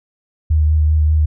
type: tone with vibrato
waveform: sine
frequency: 77 Hz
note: D#2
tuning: 17 cents flat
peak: -10 dBFS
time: 0.5-1.26 s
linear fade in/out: 10 ms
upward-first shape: sine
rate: 5.1 Hz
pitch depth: 21 cents each way
effects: none